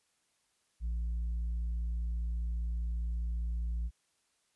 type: tone with tanh clipping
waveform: sine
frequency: 57.5 Hz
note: A#1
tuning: 23 cents flat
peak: -32 dBFS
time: 0.8-3.91 s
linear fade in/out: 50 ms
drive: 2 dB
effects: white hiss -75 dBFS RMS until 4.55 s + resampled to 24000 Hz